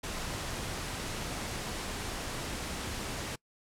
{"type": "noise", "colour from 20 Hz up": "pink", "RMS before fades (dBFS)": -37, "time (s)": [0.03, 3.36], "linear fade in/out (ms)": 10, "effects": ["noise-tail reverb RT60 0.1 s tail -24 dB re dry", "low-pass 10000 Hz 12 dB/octave"]}